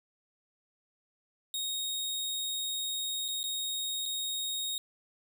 sawtooth tone with dropouts, 3740 Hz, A#7, 5 cents sharp, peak -29 dBFS, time 1.54-4.78 s, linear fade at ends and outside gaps 1 ms, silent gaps 3.281-3.285 / 3.431-3.439 / 4.056-4.06 s, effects none

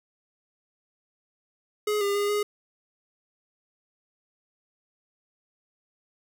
square tone with pitch steps, 420.3 / 402.8 / 408.4 / 414.8 Hz, G#4 / G4 / G#4 / G#4, +21 / +47 / -29 / -2 cents, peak -24 dBFS, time 1.87-2.43 s, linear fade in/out 5 ms, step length 140 ms, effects 10-bit

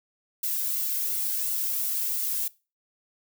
violet noise with flanger, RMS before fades -28 dBFS, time 0.43-2.48 s, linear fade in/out 5 ms, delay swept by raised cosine 1.4 to 1.92 ms, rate 2.8 Hz, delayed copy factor +0.55, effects noise-tail reverb RT60 0.3 s tail -21 dB re dry

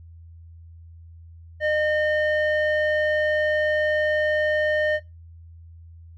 square tone with low-pass filter, 609 Hz, D#5, 37 cents flat, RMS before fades -22 dBFS, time 1.6-5 s, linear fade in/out 50 ms, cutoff 2000 Hz, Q 2.3, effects noise-tail reverb RT60 0.2 s tail -18 dB re dry + added 83 Hz sine -42 dBFS peak until 6.17 s

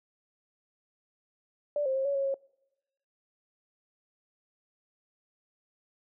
sine tone with pitch steps, 585 / 529 / 535 / 562 / 549 / 545 Hz, D5 / C5 / C5 / C#5 / C#5 / C#5, -7 / +19 / +38 / +24 / -17 / -29 cents, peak -26 dBFS, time 1.76-2.342 s, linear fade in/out 2 ms, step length 97 ms, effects noise-tail reverb RT60 0.9 s tail -25 dB re dry

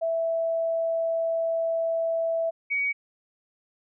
sine tone pair in turn, 659.3 / 2254 Hz, E5 / C#7, 0 / +28 cents, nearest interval octave + major sixth, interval 2128 cents, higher second, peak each -23 dBFS, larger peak neither, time 0.01-2.51 / 2.7-2.93 s, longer first, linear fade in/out 20 ms, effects none

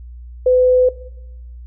sine tone, 505 Hz, B4, 39 cents sharp, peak -9 dBFS, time 0.46-0.89 s, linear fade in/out 5 ms, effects noise-tail reverb RT60 0.8 s tail -17 dB re dry + added 60 Hz sine -32 dBFS peak until 1.66 s

